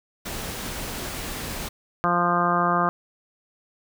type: noise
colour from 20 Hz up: pink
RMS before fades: -32 dBFS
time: 0.25-1.69 s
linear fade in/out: 10 ms
type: harmonic tone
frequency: 174.61 Hz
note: F3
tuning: in tune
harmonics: 1 / 2 / 3 / 4 / 5 / 6 / 7 / 8 / 9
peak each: -27 / -30 / -31 / -26 / -31 / -26 / -23 / -34 / -32 dBFS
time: 2.04-2.89 s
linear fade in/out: 0 ms
effects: none